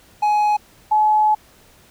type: tone pair in turn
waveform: triangle / sine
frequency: 839 / 854.2 Hz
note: G#5 / G#5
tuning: +17 / +48 cents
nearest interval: unison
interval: 31 cents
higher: second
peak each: -12 dBFS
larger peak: neither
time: 0.22-0.57 / 0.91-1.35 s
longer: second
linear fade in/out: 10 ms
effects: pink hiss -51 dBFS RMS until 1.9 s